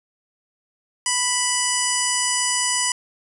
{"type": "harmonic tone with a mistuned harmonic", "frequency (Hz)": 987.8, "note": "B5", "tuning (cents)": 0, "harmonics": [1, 2, 3, 5, 6, 7, 8, 9, 10], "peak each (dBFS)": [-28, -28, -28, -28, -28, -28, -28, -28, -28], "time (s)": [1.06, 2.92], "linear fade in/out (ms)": 2, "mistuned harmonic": 7, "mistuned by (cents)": 31, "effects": ["8-bit"]}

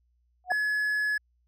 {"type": "tone with exponential growth", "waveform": "sine", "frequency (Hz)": 730, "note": "F#5", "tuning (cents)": -24, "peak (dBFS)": -21, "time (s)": [0.44, 0.52], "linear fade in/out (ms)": 1, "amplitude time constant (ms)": 16}
{"type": "tone", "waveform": "triangle", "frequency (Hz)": 1699, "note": "G#6", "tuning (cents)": 39, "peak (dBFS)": -23, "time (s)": [0.5, 1.18], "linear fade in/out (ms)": 10}
{"effects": ["added 60 Hz sine -66 dBFS peak until 1.47 s"]}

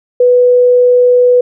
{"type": "tone", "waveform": "sine", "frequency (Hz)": 493.9, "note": "B4", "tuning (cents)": 0, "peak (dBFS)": -4, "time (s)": [0.2, 1.41], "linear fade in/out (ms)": 5, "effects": []}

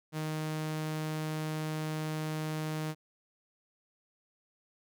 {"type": "tone", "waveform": "sawtooth", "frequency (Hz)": 155.56, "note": "D#3", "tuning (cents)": 0, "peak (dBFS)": -29, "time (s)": [0.12, 2.95], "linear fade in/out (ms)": 50, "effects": []}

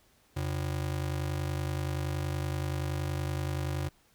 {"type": "ring-modulated tone", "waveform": "square", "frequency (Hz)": 110, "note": "A2", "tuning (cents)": 0, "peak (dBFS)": -28, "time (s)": [0.36, 3.89], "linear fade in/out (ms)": 10, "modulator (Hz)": 25.3, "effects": ["pink hiss -65 dBFS RMS until 4.14 s"]}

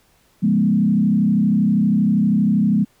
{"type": "tone with frequency modulation", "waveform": "sine", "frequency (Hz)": 206.6, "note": "G#3", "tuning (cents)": -9, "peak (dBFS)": -13, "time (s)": [0.42, 2.85], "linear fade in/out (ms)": 20, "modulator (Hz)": 32.6, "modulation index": 1.2, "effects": ["pink hiss -58 dBFS RMS until 3 s"]}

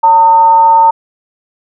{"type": "tone with frequency modulation", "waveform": "sine", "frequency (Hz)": 908, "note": "A#5", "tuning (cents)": -46, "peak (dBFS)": -3, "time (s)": [0.03, 0.91], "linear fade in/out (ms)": 10, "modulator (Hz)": 344, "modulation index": 0.25, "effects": []}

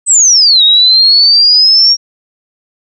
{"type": "exponential two-way sweep", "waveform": "sine", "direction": "down then up", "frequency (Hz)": [8230, 3743, 5620], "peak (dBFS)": -3, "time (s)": [0.06, 1.97], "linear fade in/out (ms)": 50, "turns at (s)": 0.63, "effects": []}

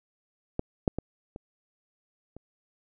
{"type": "clicks", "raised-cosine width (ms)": 2, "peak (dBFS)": [-14, -9, -17, -26, -30], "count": 5, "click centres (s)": [0.594, 0.878, 0.986, 1.361, 2.366], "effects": []}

